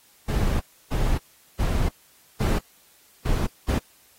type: noise bursts at uneven times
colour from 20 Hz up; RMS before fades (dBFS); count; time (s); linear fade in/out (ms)
brown; -22; 6; 0.28-0.6 / 0.91-1.18 / 1.59-1.89 / 2.4-2.59 / 3.25-3.47 / 3.68-3.79; 10
effects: white hiss -57 dBFS RMS until 4.18 s + AAC 48 kbps